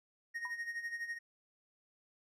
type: tone with tremolo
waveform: triangle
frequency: 1864.7 Hz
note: A#6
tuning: in tune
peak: -34 dBFS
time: 0.34-1.19 s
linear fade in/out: 20 ms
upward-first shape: sine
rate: 12 Hz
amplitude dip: 70%
type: tone with exponential decay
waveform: sine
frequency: 987.8 Hz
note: B5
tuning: in tune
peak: -39 dBFS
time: 0.45-0.57 s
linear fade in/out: 2 ms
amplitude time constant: 25 ms
effects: resampled to 32000 Hz